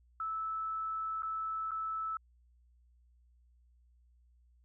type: tone with dropouts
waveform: sine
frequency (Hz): 1310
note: E6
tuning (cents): -11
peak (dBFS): -34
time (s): 0.2-2.17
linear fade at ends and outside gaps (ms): 2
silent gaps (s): 1.222-1.231 / 1.709-1.716
effects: added 60 Hz sine -63 dBFS peak until 4.64 s